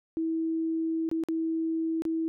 sine tone with dropouts, 324.6 Hz, E4, 27 cents flat, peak -26 dBFS, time 0.17-2.28 s, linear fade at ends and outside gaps 0 ms, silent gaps 1.09-1.114 / 1.237-1.286 / 2.021-2.052 s, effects none

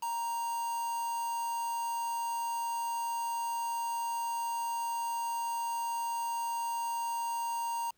triangle tone with quantisation, 932.3 Hz, A#5, in tune, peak -30 dBFS, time 0.02-7.91 s, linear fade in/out 10 ms, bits 7, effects pink hiss -73 dBFS RMS until 7.97 s

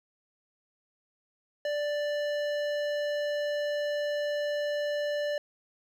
sine tone with hard clipping, 587.3 Hz, D5, in tune, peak -30 dBFS, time 1.65-5.38 s, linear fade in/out 2 ms, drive 14 dB, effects none

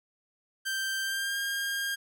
sawtooth tone with pitch glide, 1568 to 1612.1 Hz, G6 to G6, 0 to +48 cents, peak -26 dBFS, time 0.65-1.96 s, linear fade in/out 20 ms, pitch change +48 cents, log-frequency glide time 1.01-1.38 s, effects none

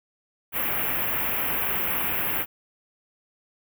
white band-stop noise, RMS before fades -26 dBFS, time 0.52-2.46 s, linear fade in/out 50 ms, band 2900 to 12000 Hz, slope 48 dB/octave, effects none

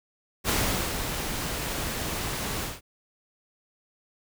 pink noise with ADSR envelope, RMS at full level -24 dBFS, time 0.44-2.81 s, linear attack 49 ms, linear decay 450 ms, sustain -7 dB, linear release 180 ms, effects none

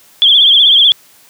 sine tone with vibrato, 3322 Hz, G#7, in tune, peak -4 dBFS, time 0.22-0.92 s, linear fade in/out 0 ms, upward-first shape triangle, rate 16 Hz, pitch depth 110 cents each way, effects white hiss -45 dBFS RMS until 1.29 s + high-pass 100 Hz 12 dB/octave

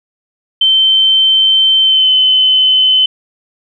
sine tone with pitch glide, 3099 to 3046 Hz, G7 to F#7, -21 to +50 cents, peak -6 dBFS, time 0.61-3.06 s, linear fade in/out 5 ms, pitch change -29 cents, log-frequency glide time 1.81-2.11 s, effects none

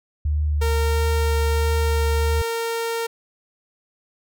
sine tone with vibrato, 74 Hz, D2, 14 cents sharp, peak -18 dBFS, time 0.25-2.42 s, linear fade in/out 5 ms, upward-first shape triangle, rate 1.5 Hz, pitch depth 33 cents each way
sawtooth tone, 460 Hz, A#4, 23 cents flat, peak -19 dBFS, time 0.61-3.07 s, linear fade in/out 10 ms
effects none

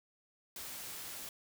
white noise, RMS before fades -45 dBFS, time 0.56-1.29 s, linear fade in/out 2 ms, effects none

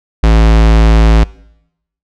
square tone, 55 Hz, A1, in tune, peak -5 dBFS, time 0.23-1.24 s, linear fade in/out 5 ms, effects noise-tail reverb RT60 0.8 s tail -22 dB re dry + low-pass 5000 Hz 12 dB/octave

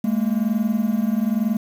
triangle tone pair together, 207.2 / 228.2 Hz, G#3 / A#3, -4 / -37 cents, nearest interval major second, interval 167 cents, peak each -19 dBFS, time 0.04-1.57 s, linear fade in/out 5 ms, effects 7-bit

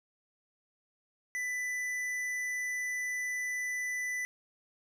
sine tone with tanh clipping, 1991 Hz, B6, 14 cents sharp, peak -34 dBFS, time 1.35-4.25 s, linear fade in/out 0 ms, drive 12 dB, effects none

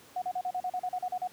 sine tone bursts, 730 Hz, F#5, 24 cents flat, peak -29 dBFS, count 12, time 0.16-1.275 s, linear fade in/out 5 ms, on 59 ms, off 37 ms, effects pink hiss -55 dBFS RMS until 1.32 s + high-pass 150 Hz 12 dB/octave

